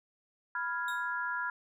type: chord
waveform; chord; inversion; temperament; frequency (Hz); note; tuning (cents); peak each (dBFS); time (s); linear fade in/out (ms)
sine; F diminished; second; equal; 987.8 / 1396.9 / 1661.2; Cb6 / F6 / Ab6; 0 / 0 / 0; -37 / -35 / -37; 0.55-1.5; 2
type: tone with exponential decay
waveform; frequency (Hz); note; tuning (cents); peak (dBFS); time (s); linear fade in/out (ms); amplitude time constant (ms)
sawtooth; 3729; A#7; 0; -37; 0.88-1.14; 2; 56
effects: none